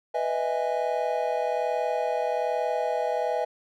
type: chord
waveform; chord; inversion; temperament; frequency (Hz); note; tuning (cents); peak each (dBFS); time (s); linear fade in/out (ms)
triangle; E major seventh; second; just; 494.4 / 618.1 / 659.3 / 824.1; B4 / D#5 / E5 / G#5; +2 / -12 / 0 / -14; -28; 0.14-3.45; 10
effects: none